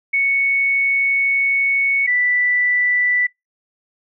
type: tone pair in turn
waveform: sine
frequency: 2217 / 1975.1 Hz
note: C#7 / B6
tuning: 0 / 0 cents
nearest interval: major second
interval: 200 cents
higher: first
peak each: -14 dBFS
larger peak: neither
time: 0.13-2.07 / 2.07-3.27 s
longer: first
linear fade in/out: 10 ms
effects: noise-tail reverb RT60 0.2 s tail -26 dB re dry